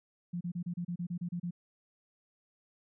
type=tone bursts; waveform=sine; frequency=174.5 Hz; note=F3; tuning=1 cent flat; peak=-33 dBFS; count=11; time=0.33-1.509 s; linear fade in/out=10 ms; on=79 ms; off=31 ms; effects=none